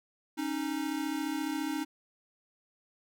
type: tone pair together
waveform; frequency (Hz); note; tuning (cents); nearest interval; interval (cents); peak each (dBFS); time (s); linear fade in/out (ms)
square; 275.1 / 309.6; C#4 / D#4; -13 / -9; major second; 204; -36 / -34; 0.37-1.85; 20
effects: none